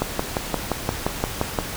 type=click train; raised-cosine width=1 ms; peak=-6 dBFS; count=10; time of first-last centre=0.02-1.588 s; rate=5.74 Hz; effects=pink hiss -31 dBFS RMS until 1.76 s